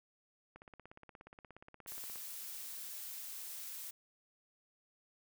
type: click train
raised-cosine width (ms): 0.5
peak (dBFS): -38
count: 28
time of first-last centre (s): 0.56-2.158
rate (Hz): 16.9
type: noise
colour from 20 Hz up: blue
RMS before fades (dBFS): -46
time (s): 1.87-3.91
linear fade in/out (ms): 10
effects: none